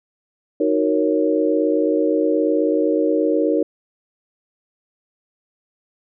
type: chord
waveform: sine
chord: D# minor seventh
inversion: none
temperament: equal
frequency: 311.1 / 370 / 466.2 / 554.4 Hz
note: D#4 / F#4 / A#4 / C#5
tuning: 0 / 0 / 0 / 0 cents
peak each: -19 / -23 / -20 / -22 dBFS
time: 0.6-3.63 s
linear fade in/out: 5 ms
effects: none